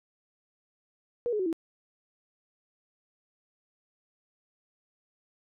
sine tone with pitch steps, 479.6 / 422.4 / 372 / 327.6 Hz, A#4 / G#4 / F#4 / E4, +49 / +29 / +9 / -11 cents, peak -26 dBFS, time 1.26-1.528 s, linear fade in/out 0 ms, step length 67 ms, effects none

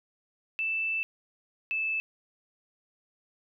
sine tone pair in turn, 2646 / 2625 Hz, E7 / E7, +6 / -8 cents, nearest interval unison, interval 14 cents, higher first, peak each -27 dBFS, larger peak neither, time 0.59-1.03 / 1.71-2 s, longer first, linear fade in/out 0 ms, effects none

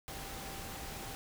sine tone in noise, 784 Hz, G5, in tune, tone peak -51 dBFS, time 0.08-1.15 s, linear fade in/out 0 ms, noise pink, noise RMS -44 dBFS, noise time 0.08-1.15 s, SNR -10 dB, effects none

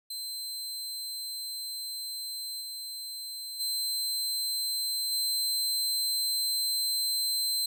sawtooth tone with level steps, 4100 Hz, C8, 36 cents flat, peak -32 / -34 / -26 / -24 dBFS, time 0.1-7.66 s, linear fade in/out 5 ms, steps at 2.6 / 3.59 / 5.11 s, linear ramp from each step 20 ms, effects none

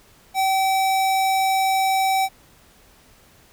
square tone, 768 Hz, G5, 36 cents flat, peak -18 dBFS, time 0.34-2.29 s, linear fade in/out 50 ms, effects pink hiss -53 dBFS RMS until 3.52 s

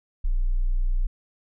sine tone, 30.06 Hz, B0, 46 cents flat, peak -19 dBFS, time 0.24-1.07 s, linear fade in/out 10 ms, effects none

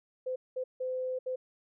sine tone bursts at uneven times, 512 Hz, C5, 38 cents flat, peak -31 dBFS, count 4, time 0.26-0.36 / 0.56-0.64 / 0.8-1.19 / 1.26-1.36 s, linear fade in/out 10 ms, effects none

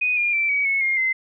sine tone with pitch steps, 2489 / 2413 / 2338 / 2267 / 2197 / 2130 / 2064 Hz, D#7 / D7 / D7 / C#7 / C#7 / C7 / C7, 0 / +46 / -8 / +38 / -16 / +30 / -24 cents, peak -18 dBFS, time 0.01-1.13 s, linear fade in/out 10 ms, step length 160 ms, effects none

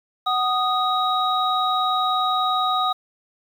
sine tone cluster, 745 / 1242 / 3810 Hz, F#5 / D#6 / A#7, +12 / -3 / +37 cents, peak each -23 / -21 / -26 dBFS, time 0.26-2.93 s, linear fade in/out 10 ms, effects 8-bit

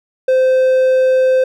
triangle tone, 518 Hz, C5, 17 cents flat, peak -7 dBFS, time 0.28-1.44 s, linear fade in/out 5 ms, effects none

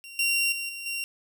sawtooth tone with level steps, 2757 Hz, F7, 23 cents flat, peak -38 / -19 / -27 / -32 / -26 dBFS, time 0.04-1.04 s, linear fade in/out 0 ms, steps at 0.19 / 0.52 / 0.69 / 0.86 s, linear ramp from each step 2 ms, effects none

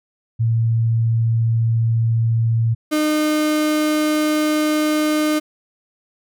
sine / 35% pulse tone pair in turn, 114.3 / 305.1 Hz, A#2 / D#4, -34 / -34 cents, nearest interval octave + perfect fourth, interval 1700 cents, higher second, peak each -14 dBFS, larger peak neither, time 0.39-2.75 / 2.91-5.4 s, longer second, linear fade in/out 20 ms, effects none

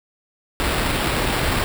pink noise with sample-and-hold, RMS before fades -21 dBFS, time 0.6-1.64 s, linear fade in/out 0 ms, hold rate 6300 Hz, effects none

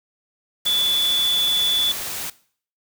sine tone in noise, 3457 Hz, A7, 31 cents flat, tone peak -17 dBFS, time 0.66-1.92 s, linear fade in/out 5 ms, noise white, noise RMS -29 dBFS, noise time 0.65-2.3 s, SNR +9 dB, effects noise-tail reverb RT60 0.5 s tail -19 dB re dry

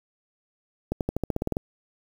accelerating click train, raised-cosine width 2 ms, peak -12 dBFS, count 11, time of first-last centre 0.92-1.569 s, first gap 88 ms, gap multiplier 0.93, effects 7-bit

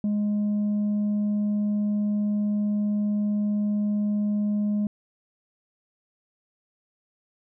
sine tone, 207.7 Hz, G#3, in tune, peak -19 dBFS, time 0.04-4.87 s, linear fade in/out 2 ms, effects tanh soft clip ceiling -21 dBFS

